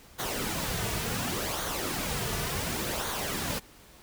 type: noise with flanger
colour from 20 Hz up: pink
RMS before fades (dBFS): -32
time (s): 0.18-3.6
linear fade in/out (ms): 20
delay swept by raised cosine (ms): 0.38 to 3.78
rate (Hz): 0.69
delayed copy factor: -0.55
effects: pink hiss -54 dBFS RMS until 4.02 s